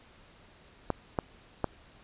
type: clicks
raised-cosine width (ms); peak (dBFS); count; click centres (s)
1; -13; 3; 0.903 / 1.188 / 1.643
effects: pink hiss -57 dBFS RMS until 2.03 s + resampled to 8000 Hz